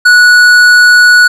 sine tone with tanh clipping, 1469 Hz, F#6, 13 cents flat, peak -3 dBFS, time 0.05-1.28 s, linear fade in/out 10 ms, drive 12 dB, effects none

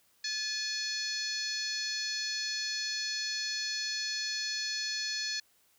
harmonic tone with a mistuned harmonic, 863 Hz, A5, 34 cents flat, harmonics 2 / 3 / 4 / 5 / 6 / 7 / 8, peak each -39 / -44 / -45 / -35 / -40 / -42 / -47 dBFS, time 0.24-5.4 s, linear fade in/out 5 ms, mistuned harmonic 3, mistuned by -75 cents, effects white hiss -68 dBFS RMS until 5.78 s

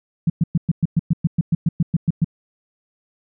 sine tone bursts, 164.81 Hz, E3, in tune, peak -12 dBFS, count 15, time 0.27-2.245 s, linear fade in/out 5 ms, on 29 ms, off 110 ms, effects none

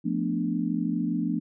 sine chord, B half-diminished seventh, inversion second, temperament equal, 174.61 / 220 / 246.9 / 293.7 Hz, F3 / A3 / B3 / D4, 0 / 0 / 0 / 0 cents, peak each -30 dBFS, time 0.04-1.4 s, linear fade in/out 20 ms, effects none

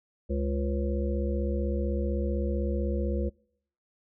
harmonic tone with a mistuned harmonic, 69.8 Hz, C#2, 13 cents sharp, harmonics 1 / 3 / 5 / 7 / 8, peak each -28 / -33 / -35 / -36 / -37 dBFS, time 0.29-3.3 s, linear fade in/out 20 ms, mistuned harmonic 8, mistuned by -44 cents, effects noise-tail reverb RT60 0.7 s tail -26 dB re dry

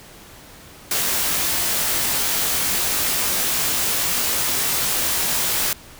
white noise with comb filter, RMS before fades -21 dBFS, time 0.91-5.73 s, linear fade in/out 2 ms, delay 19 ms, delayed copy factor -0.85, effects pink hiss -43 dBFS RMS until 5.99 s

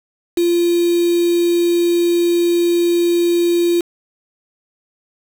sine tone with quantisation, 345 Hz, F4, 21 cents flat, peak -12 dBFS, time 0.37-3.81 s, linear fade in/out 5 ms, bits 4, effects none

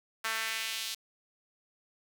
sawtooth tone with high-pass filter sweep, 223 Hz, A3, 23 cents sharp, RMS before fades -35 dBFS, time 0.24-0.95 s, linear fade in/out 10 ms, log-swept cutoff 1400 to 3900 Hz, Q 1.5, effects 9-bit

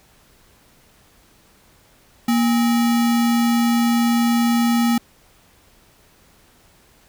sine tone with sample-and-hold, 235.3 Hz, A#3, 16 cents sharp, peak -14 dBFS, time 2.28-4.98 s, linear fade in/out 5 ms, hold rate 1050 Hz, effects pink hiss -54 dBFS RMS until 7.08 s

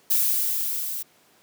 violet noise with level ramp, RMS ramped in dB -20 to -31 dBFS, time 0.1-1.03 s, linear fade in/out 10 ms, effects pink hiss -58 dBFS RMS until 1.42 s + high-pass 200 Hz 12 dB/octave

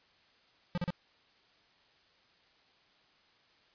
square tone bursts, 176.3 Hz, F3, 17 cents sharp, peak -31 dBFS, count 3, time 0.75-0.904 s, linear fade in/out 0 ms, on 26 ms, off 38 ms, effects white hiss -66 dBFS RMS until 3.74 s + resampled to 11025 Hz

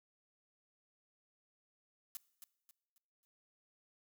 blue noise with echo, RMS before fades -44 dBFS, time 2.15-2.17 s, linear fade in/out 0 ms, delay 270 ms, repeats 4, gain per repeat -9 dB, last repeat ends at 3.25 s, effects noise-tail reverb RT60 0.9 s tail -21 dB re dry

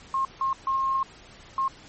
sine tone bursts at uneven times, 1071 Hz, C6, 40 cents sharp, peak -22 dBFS, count 4, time 0.14-0.25 / 0.41-0.53 / 0.67-1.03 / 1.58-1.68 s, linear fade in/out 2 ms, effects pink hiss -49 dBFS RMS until 1.88 s + MP3 32 kbps

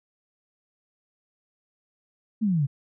sine exponential sweep, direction down, 229.4 to 130.81 Hz, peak -20 dBFS, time 2.41-2.67 s, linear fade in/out 20 ms, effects none

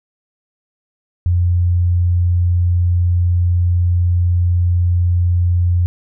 sine tone, 88 Hz, F2, 14 cents sharp, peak -11 dBFS, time 1.26-5.86 s, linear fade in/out 0 ms, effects none

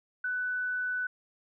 sine tone, 1494 Hz, F#6, 16 cents sharp, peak -29 dBFS, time 0.24-1.07 s, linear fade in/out 5 ms, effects none

